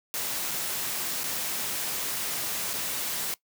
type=noise with dropouts; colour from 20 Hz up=white; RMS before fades=-31 dBFS; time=0.14-3.34 s; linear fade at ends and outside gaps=0 ms; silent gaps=0.51-0.513 / 1.234-1.24 / 2.733-2.737 s; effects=noise-tail reverb RT60 0.1 s tail -20 dB re dry + high-pass 100 Hz 12 dB/octave